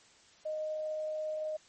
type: tone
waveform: sine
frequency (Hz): 619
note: D#5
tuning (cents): -9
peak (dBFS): -33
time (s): 0.45-1.57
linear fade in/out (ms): 10
effects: white hiss -61 dBFS RMS until 1.68 s + MP3 32 kbps